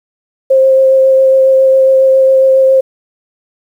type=tone with vibrato; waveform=sine; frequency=530 Hz; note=C5; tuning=22 cents sharp; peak=-4 dBFS; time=0.5-2.81 s; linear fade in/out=10 ms; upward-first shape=sine; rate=7.3 Hz; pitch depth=10 cents each way; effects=7-bit